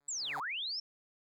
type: tone with exponential growth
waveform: 5% pulse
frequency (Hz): 143.6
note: D3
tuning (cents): -39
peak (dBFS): -32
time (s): 0-0.4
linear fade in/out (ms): 5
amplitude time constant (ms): 86
type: linear two-way sweep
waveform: sine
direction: down then up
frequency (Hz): 7950 to 728 to 5510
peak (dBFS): -35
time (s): 0.08-0.8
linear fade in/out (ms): 5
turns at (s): 0.38
effects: none